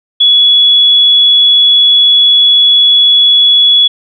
sine tone, 3386 Hz, G#7, 33 cents sharp, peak -3 dBFS, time 0.2-3.88 s, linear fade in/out 10 ms, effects none

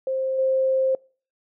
sine tone with level steps, 527 Hz, C5, 12 cents sharp, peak -22 / -18 dBFS, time 0.07-0.95 s, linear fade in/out 2 ms, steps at 0.38 s, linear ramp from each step 10 ms, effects noise-tail reverb RT60 0.4 s tail -25 dB re dry

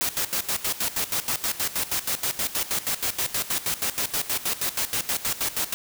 white noise with tremolo, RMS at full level -25 dBFS, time 0.01-5.74 s, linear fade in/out 0 ms, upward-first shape square, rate 6.3 Hz, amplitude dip 80%, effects none

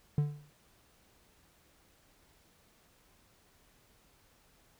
triangle tone with exponential decay, 147 Hz, D3, 2 cents sharp, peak -21 dBFS, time 0.18-0.5 s, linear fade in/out 2 ms, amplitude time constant 68 ms, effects pink hiss -66 dBFS RMS until 4.79 s

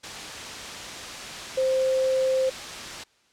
sine tone in noise, 523.3 Hz, C5, in tune, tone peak -20 dBFS, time 1.57-2.5 s, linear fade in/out 10 ms, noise white, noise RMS -35 dBFS, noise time 0.03-3.04 s, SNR +12 dB, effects white hiss -63 dBFS RMS until 3.32 s + low-pass 6000 Hz 12 dB/octave

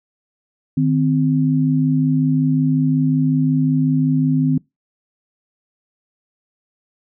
sine tone pair together, 153.94 / 259.4 Hz, D#3 / C4, -18 / -15 cents, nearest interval major sixth, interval 903 cents, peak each -16 dBFS, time 0.77-4.58 s, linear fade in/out 5 ms, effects noise-tail reverb RT60 0.2 s tail -24 dB re dry

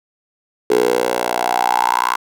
10% pulse tone with high-pass filter sweep, 60.6 Hz, B1, 32 cents flat, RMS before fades -17 dBFS, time 0.7-2.16 s, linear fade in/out 5 ms, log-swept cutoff 420 to 1100 Hz, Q 6.1, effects none

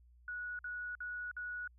sine tone bursts, 1464 Hz, F#6, 19 cents flat, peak -39 dBFS, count 4, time 0.28-1.676 s, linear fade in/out 2 ms, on 310 ms, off 52 ms, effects added 60 Hz sine -60 dBFS peak until 1.78 s

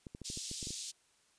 clicks, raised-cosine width 3 ms, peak -32 dBFS, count 9, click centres 0.068 / 0.149 / 0.217 / 0.301 / 0.374 / 0.514 / 0.628 / 0.671 / 0.706 s
white band-pass noise, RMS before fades -43 dBFS, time 0.24-0.92 s, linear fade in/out 20 ms, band 3600 to 8300 Hz, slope 24 dB/octave
effects white hiss -70 dBFS RMS until 1.38 s + resampled to 22050 Hz

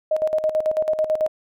sine tone with tremolo, 623 Hz, D#5, 2 cents sharp, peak -16 dBFS, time 0.11-1.28 s, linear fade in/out 5 ms, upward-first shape square, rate 9.1 Hz, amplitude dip 70%, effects none

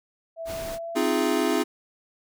sine tone with pitch glide, 659.3 to 671.6 Hz, E5 to E5, 0 to +32 cents, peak -31 dBFS, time 0.36-1.64 s, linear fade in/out 50 ms, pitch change +32 cents, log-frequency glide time 0.62-0.89 s
pink noise, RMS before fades -37 dBFS, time 0.45-0.79 s, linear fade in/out 50 ms
square chord, F minor seventh, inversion second, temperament equal, 261.6 / 311.1 / 349.2 / 415.3 Hz, C4 / Eb4 / F4 / Ab4, 0 / 0 / 0 / 0 cents, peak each -28 dBFS, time 0.95-1.64 s, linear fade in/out 20 ms
effects none

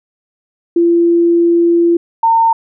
sine tone pair in turn, 340.9 / 910.1 Hz, F4 / A#5, -42 / -42 cents, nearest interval octave + perfect fourth, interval 1700 cents, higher second, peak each -7 dBFS, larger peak neither, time 0.76-1.97 / 2.23-2.53 s, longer first, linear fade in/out 5 ms, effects none

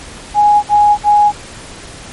sine tone bursts, 830.6 Hz, G#5, in tune, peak -5 dBFS, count 3, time 0.34-1.324 s, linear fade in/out 50 ms, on 290 ms, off 57 ms, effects pink hiss -32 dBFS RMS until 2.12 s + MP3 48 kbps

